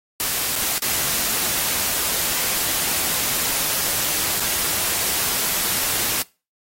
white noise with dropouts, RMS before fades -22 dBFS, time 0.2-6.22 s, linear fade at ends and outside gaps 0 ms, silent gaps 0.555-0.561 / 0.781-0.821 / 4.399-4.404 s, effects noise-tail reverb RT60 0.3 s tail -22 dB re dry + AAC 48 kbps

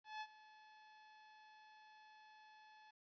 sawtooth tone with ADSR envelope, 861 Hz, A5, 38 cents flat, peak -40 dBFS, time 0.04-2.91 s, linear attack 170 ms, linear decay 55 ms, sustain -18 dB, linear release 8 ms, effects resampled to 11025 Hz + 13-bit

